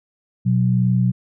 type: tone pair together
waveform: sine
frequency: 122.93 / 185 Hz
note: B2 / F#3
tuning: -8 / 0 cents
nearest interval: perfect fifth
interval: 708 cents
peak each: -16 / -18 dBFS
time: 0.45-1.12 s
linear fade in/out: 20 ms
effects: none